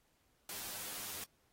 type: noise with comb filter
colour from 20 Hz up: white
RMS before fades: -44 dBFS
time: 0.49-1.24 s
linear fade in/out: 2 ms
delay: 9.8 ms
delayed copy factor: +0.65
effects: pink hiss -75 dBFS RMS until 1.52 s + AAC 48 kbps